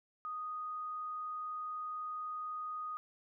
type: tone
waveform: sine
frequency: 1242 Hz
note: D#6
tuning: 3 cents flat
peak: -38 dBFS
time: 0.25-2.97 s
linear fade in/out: 0 ms
effects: none